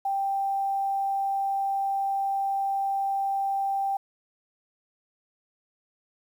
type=tone with quantisation; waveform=sine; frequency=786 Hz; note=G5; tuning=4 cents sharp; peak=-24 dBFS; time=0.05-3.97 s; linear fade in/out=5 ms; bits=9; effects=none